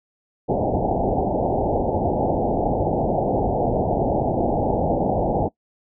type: low-pass noise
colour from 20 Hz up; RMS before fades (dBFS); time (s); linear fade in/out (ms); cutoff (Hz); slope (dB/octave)
white; -21; 0.48-5.49; 20; 840; 96
effects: noise-tail reverb RT60 0.1 s tail -21 dB re dry